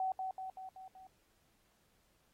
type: tone with echo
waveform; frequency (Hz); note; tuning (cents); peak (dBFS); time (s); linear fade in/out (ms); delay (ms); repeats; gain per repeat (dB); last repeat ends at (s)
sine; 756; F#5; +37; -32; 0-0.12; 2; 190; 5; -4; 1.07
effects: pink hiss -74 dBFS RMS until 2.33 s + AAC 48 kbps